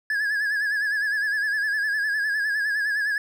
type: tone with vibrato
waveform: triangle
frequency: 1685 Hz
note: G#6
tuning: 25 cents sharp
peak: -20 dBFS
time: 0.1-3.18 s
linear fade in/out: 2 ms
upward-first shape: sine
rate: 9.8 Hz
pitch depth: 69 cents each way
effects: none